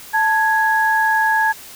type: tone pair together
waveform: sine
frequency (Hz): 880.9 / 1663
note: A5 / G#6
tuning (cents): +2 / +2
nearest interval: major seventh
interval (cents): 1100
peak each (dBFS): -16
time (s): 0.13-1.53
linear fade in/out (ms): 20
effects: white hiss -38 dBFS RMS until 1.75 s